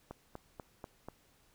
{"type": "click train", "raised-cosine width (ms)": 1, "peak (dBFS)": -29, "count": 5, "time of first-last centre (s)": [0.11, 1.086], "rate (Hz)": 4.1, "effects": ["pink hiss -68 dBFS RMS until 1.54 s"]}